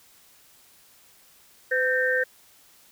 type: tone cluster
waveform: sine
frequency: 508 / 1564 / 1823 Hz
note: B4 / G6 / A#6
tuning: +49 / -4 / -39 cents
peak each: -25 dBFS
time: 1.71-2.24 s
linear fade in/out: 10 ms
effects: white hiss -56 dBFS RMS until 2.91 s